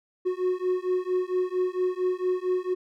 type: beating tone pair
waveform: triangle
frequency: 364.1 / 368.5 Hz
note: F#4 / F#4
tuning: -28 / -7 cents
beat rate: 4.4 Hz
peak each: -25 dBFS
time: 0.25-2.75 s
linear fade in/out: 20 ms
effects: none